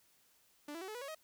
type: tone with pitch steps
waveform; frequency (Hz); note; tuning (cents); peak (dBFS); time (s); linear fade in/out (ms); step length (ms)
sawtooth; 293.7 / 333.5 / 378.7 / 430 / 488.3 / 554.4 / 629.6; D4 / E4 / F#4 / A4 / B4 / C#5 / D#5; 0 / +20 / +40 / -40 / -20 / 0 / +20; -39; 0.68-1.149; 5; 67
effects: white hiss -70 dBFS RMS until 1.23 s